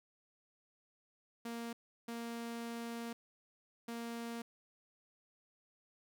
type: tone bursts at uneven times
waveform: sawtooth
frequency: 233.1 Hz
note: A#3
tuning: in tune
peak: -37 dBFS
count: 3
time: 1.45-1.73 / 2.08-3.13 / 3.88-4.42 s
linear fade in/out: 5 ms
effects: none